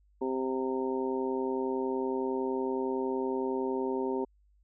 harmonic tone, 130.81 Hz, C3, in tune, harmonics 2 / 3 / 4 / 5 / 6 / 7, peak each -34 / -31 / -39 / -47 / -47 / -38 dBFS, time 0.21-4.25 s, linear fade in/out 10 ms, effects added 50 Hz sine -62 dBFS peak until 4.63 s

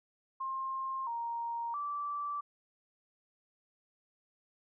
sine tone with pitch steps, 1062 / 934 / 1163 Hz, C6 / A#5 / D6, +25 / +3 / -17 cents, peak -34 dBFS, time 0.4-2.41 s, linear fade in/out 10 ms, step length 670 ms, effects none

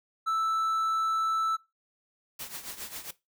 triangle tone, 1318.5 Hz, E6, in tune, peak -23 dBFS, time 0.26-1.57 s, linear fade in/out 20 ms
white noise with tremolo, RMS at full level -37 dBFS, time 2.39-3.11 s, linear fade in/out 5 ms, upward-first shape triangle, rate 7.4 Hz, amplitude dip 80%
effects noise-tail reverb RT60 0.2 s tail -18 dB re dry

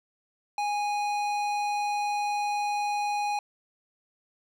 sine tone with tanh clipping, 826 Hz, G#5, 10 cents flat, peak -28 dBFS, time 0.58-3.39 s, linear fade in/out 2 ms, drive 16 dB, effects none

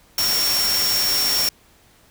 sine tone in noise, 5500 Hz, F8, 27 cents flat, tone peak -19 dBFS, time 0.18-1.49 s, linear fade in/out 2 ms, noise white, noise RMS -23 dBFS, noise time 0.18-1.49 s, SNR +1 dB, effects pink hiss -54 dBFS RMS until 2.1 s

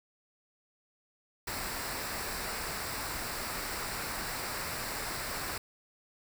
pink noise with comb filter, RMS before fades -37 dBFS, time 1.47-5.58 s, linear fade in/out 5 ms, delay 0.31 ms, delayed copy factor -0.55, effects none

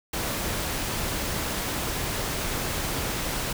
pink noise, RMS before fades -29 dBFS, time 0.13-3.53 s, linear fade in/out 5 ms, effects none

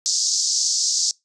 pink band-pass noise, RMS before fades -21 dBFS, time 0.06-1.11 s, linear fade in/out 0 ms, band 4700 to 7100 Hz, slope 48 dB/octave, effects noise-tail reverb RT60 0.2 s tail -25 dB re dry + resampled to 22050 Hz

